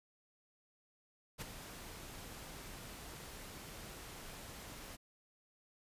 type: noise with ADSR envelope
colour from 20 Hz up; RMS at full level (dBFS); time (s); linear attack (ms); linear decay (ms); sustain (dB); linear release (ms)
pink; -41; 1.38-4.97; 36; 13; -9; 23
effects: resampled to 32000 Hz